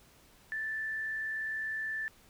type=tone with frequency modulation; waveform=sine; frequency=1760 Hz; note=A6; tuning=in tune; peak=-33 dBFS; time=0.52-2.08 s; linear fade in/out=0 ms; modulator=61 Hz; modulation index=0.3; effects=pink hiss -61 dBFS RMS until 2.29 s